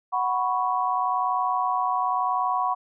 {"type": "chord", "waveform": "sine", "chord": "F# suspended fourth", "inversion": "none", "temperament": "equal", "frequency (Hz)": [740, 987.8, 1108.7], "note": ["F#5", "B5", "C#6"], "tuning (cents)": [0, 0, 0], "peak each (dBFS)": -26, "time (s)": [0.12, 2.75], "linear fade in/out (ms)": 20, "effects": []}